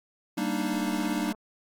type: chord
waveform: square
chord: Eb major seventh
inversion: first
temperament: equal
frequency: 196 / 233.1 / 293.7 / 311.1 Hz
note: G3 / Bb3 / D4 / Eb4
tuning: 0 / 0 / 0 / 0 cents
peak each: -33 dBFS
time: 0.37-1.33 s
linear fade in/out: 10 ms
type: click train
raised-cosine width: 1 ms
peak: -36 dBFS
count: 135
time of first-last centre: 0.73-1.348 s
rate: 217 Hz
effects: AAC 64 kbps